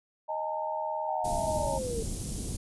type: chord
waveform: sine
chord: D# suspended fourth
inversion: none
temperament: equal with one note detuned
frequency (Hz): 622.3 / 830.6 / 909.5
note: D#5 / G#5 / A#5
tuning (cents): 0 / 0 / -43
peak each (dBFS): -34 / -37 / -33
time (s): 0.28-1.79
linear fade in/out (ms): 20
type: linear sweep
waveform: sine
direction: down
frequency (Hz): 784 to 440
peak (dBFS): -32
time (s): 1.08-2.03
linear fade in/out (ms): 5
type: band-stop noise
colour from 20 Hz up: pink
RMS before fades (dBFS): -34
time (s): 1.24-2.57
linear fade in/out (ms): 10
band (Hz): 270 to 8100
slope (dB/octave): 12
effects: resampled to 24000 Hz